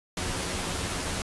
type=noise with comb filter; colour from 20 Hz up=pink; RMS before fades=-31 dBFS; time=0.17-1.22 s; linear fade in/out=2 ms; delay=11 ms; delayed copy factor=+0.6; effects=resampled to 24000 Hz